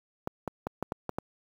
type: clicks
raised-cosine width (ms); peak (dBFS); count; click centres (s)
1; -17; 7; 0.274 / 0.477 / 0.669 / 0.826 / 0.921 / 1.093 / 1.185
effects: high-pass 80 Hz 12 dB/octave + 8-bit